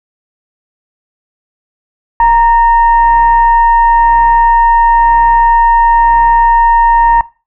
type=tone with frequency modulation; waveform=sine; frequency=932.3 Hz; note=A#5; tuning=in tune; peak=-4 dBFS; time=2.2-7.21 s; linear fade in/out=2 ms; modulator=901 Hz; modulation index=0.38; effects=noise-tail reverb RT60 0.3 s tail -19 dB re dry

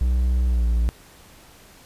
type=tone with pitch glide; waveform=triangle; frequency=62.1 to 57.94 Hz; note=B1 to A#1; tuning=+10 to -10 cents; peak=-15 dBFS; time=0.01-0.89 s; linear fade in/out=0 ms; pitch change=-120 cents; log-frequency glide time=0.45-0.66 s; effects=pink hiss -49 dBFS RMS until 1.85 s + resampled to 32000 Hz

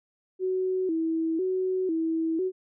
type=tone with vibrato; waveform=sine; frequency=347.9 Hz; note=F4; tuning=7 cents flat; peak=-24 dBFS; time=0.39-2.52 s; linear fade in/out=50 ms; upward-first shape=square; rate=1 Hz; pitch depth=120 cents each way; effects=none

